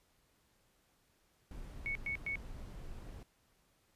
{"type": "noise", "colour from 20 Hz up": "brown", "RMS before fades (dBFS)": -47, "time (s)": [1.51, 3.23], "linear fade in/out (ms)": 2}
{"type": "tone bursts", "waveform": "sine", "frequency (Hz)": 2217, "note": "C#7", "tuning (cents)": 0, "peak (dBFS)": -35, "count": 3, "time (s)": [1.86, 2.356], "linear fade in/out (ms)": 0, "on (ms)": 92, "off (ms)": 110}
{"effects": ["pink hiss -73 dBFS RMS until 3.95 s", "resampled to 32000 Hz"]}